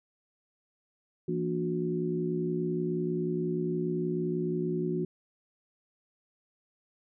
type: tone cluster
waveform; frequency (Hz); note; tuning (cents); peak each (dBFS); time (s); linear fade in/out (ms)
sine; 167.3 / 233.7 / 292.9 / 363.2; E3 / A#3 / D4 / F#4; +26 / +5 / -5 / -32; -32 / -37 / -37 / -31; 1.28-5.05; 5
effects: none

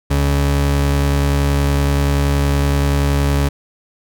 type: tone pair together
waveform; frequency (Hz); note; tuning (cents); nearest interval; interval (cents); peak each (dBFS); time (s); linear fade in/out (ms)
40% pulse; 70.6 / 141.2; C#2 / C#3; +32 / +32; octave; 1200; -14 / -19; 0.1-3.49; 10
effects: none

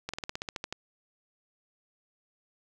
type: slowing click train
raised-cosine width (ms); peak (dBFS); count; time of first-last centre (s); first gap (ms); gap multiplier
0.2; -17; 11; 0.09-0.726; 46; 1.07
effects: none

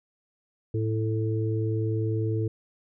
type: harmonic tone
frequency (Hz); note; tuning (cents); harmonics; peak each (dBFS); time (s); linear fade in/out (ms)
110; A2; 0; 1 / 3 / 4; -25 / -32 / -32; 0.74-2.48; 5
effects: none

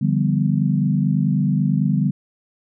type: chord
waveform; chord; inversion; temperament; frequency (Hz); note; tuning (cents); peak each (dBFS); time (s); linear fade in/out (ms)
sine; G dominant seventh; second; equal with one note detuned; 146.83 / 171.61 / 196 / 246.9; D3 / F3 / G3 / B3; 0 / -30 / 0 / 0; -19 / -24 / -20 / -24; 0.01-2.11; 10
effects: none

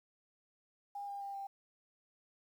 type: tone with pitch steps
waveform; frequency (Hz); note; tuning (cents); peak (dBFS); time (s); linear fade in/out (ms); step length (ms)
sine; 808 / 802 / 796 / 790; G#5 / G5 / G5 / G5; -48 / +39 / +26 / +13; -40; 0.95-1.47; 5; 130
effects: 11-bit

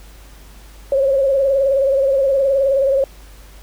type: tone with vibrato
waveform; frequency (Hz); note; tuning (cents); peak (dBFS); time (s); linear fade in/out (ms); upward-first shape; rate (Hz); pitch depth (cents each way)
sine; 544; C#5; -33; -12; 0.92-3.04; 2; sine; 19; 57
effects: added 50 Hz sine -39 dBFS peak until 3.62 s + pink hiss -46 dBFS RMS until 3.62 s

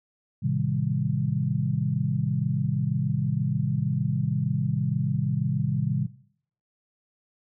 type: chord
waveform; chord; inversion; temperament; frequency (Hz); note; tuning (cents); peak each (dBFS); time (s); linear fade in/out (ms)
sine; A half-diminished seventh; none; just; 110 / 132 / 158.4 / 198; A2 / C3 / Eb3 / G3; 0 / +16 / +31 / +18; -30 / -25 / -28 / -31; 0.42-6.07; 20
effects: noise-tail reverb RT60 0.6 s tail -18 dB re dry

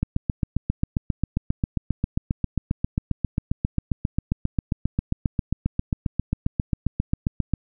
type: click train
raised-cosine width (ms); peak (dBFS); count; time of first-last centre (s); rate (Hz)
5; -9; 57; 0.03-7.537; 7.46
effects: none

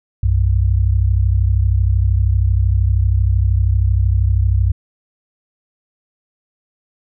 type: tone pair together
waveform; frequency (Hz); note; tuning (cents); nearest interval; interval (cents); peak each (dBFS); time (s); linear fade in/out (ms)
sine; 62.7 / 95.55; B1 / G2; +27 / -44; perfect fifth; 729; -14; 0.23-4.72; 5
effects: none

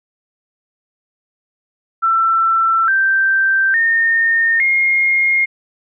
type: tone with pitch steps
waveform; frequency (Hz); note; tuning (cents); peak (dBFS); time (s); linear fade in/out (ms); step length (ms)
sine; 1339 / 1565 / 1829.1 / 2138; E6 / G6 / A#6 / C7; +27 / -3 / -33 / +37; -11; 2.02-5.46; 20; 860
effects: none

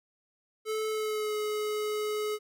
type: tone with pitch glide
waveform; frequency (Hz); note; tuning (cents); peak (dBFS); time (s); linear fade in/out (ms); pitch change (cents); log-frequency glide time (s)
square; 435 to 423.8; A4 to G#4; -20 to +35; -30; 0.65-2.39; 50; -45; 0.89-1.35
effects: none

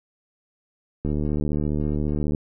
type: click train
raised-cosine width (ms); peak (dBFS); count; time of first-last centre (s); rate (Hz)
3; -13; 98; 1.05-2.349; 74.7
effects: none

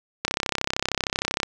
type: click train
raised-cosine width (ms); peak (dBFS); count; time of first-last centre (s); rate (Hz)
0.2; -5; 40; 0.25-1.432; 33
effects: none

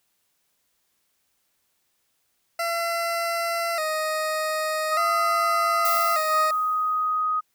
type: tone with vibrato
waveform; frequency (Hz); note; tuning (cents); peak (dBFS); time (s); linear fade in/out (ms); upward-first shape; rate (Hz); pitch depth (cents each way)
20% pulse; 650; E5; -24; -19; 2.59-6.51; 5; square; 0.42; 71
type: tone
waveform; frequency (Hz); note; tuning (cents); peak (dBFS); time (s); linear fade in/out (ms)
sine; 1251; D#6; +9; -21; 4.91-7.41; 20
type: noise with exponential decay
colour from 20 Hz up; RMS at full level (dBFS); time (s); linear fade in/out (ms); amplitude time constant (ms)
violet; -26; 5.85-7.23; 0; 300
effects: white hiss -71 dBFS RMS until 7.54 s

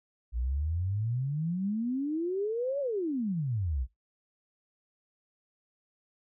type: exponential two-way sweep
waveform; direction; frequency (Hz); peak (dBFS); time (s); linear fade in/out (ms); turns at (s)
sine; up then down; 56.2 to 579 to 56.2; -28; 0.32-3.87; 50; 2.8
effects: noise-tail reverb RT60 0.2 s tail -19 dB re dry

